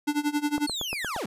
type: tone with tremolo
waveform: square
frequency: 294.4 Hz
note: D4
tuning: 4 cents sharp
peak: -22 dBFS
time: 0.07-0.67 s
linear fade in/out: 10 ms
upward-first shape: sine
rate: 11 Hz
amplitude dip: 90%
type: click train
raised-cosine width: 1 ms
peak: -19 dBFS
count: 6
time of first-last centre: 0.58-1.163 s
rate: 8.57 Hz
type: linear sweep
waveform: 35% pulse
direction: down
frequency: 4435 to 141.3 Hz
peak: -28 dBFS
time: 0.67-1.26 s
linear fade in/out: 5 ms
effects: resampled to 32000 Hz